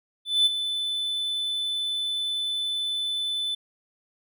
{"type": "tone with ADSR envelope", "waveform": "triangle", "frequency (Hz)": 3509, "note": "A7", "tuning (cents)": -5, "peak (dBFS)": -14, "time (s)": [0.25, 3.55], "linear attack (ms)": 210, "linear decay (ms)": 20, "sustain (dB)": -10, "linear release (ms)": 7, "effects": []}